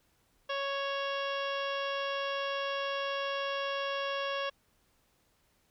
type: harmonic tone with a mistuned harmonic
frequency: 554.4 Hz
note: C#5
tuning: in tune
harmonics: 1 / 2 / 3 / 4 / 5 / 6 / 7 / 8 / 9 / 10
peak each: -35 / -37 / -40 / -49 / -41 / -42 / -53 / -56 / -55 / -51 dBFS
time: 0.49-4.5 s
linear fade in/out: 10 ms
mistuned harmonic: 8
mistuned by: +26 cents
effects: pink hiss -71 dBFS RMS until 5.7 s